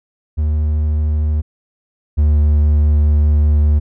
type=tone pair in turn; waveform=triangle; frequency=76.1 / 74.58 Hz; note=D#2 / D2; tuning=-38 / +27 cents; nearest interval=unison; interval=35 cents; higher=first; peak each=-11 / -7 dBFS; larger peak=second; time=0.37-1.42 / 2.17-3.8 s; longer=second; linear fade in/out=20 ms; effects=none